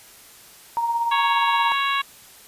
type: tone with tremolo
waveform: sine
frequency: 933 Hz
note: A#5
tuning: 1 cent sharp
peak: -18 dBFS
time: 0.77-1.72 s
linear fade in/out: 0 ms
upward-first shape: sine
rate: 17 Hz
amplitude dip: 45%
type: harmonic tone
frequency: 554.4 Hz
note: C#5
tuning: in tune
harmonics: 2 / 3 / 4 / 5 / 6 / 7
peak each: -22 / -28 / -29 / -28 / -32 / -31 dBFS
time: 1.11-2.02 s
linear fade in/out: 10 ms
effects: white hiss -47 dBFS RMS until 2.47 s + resampled to 32000 Hz